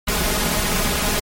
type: noise with comb filter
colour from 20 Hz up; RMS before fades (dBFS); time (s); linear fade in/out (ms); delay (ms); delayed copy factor
pink; -20; 0.07-1.2; 10; 4.8; +0.55
effects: MP3 64 kbps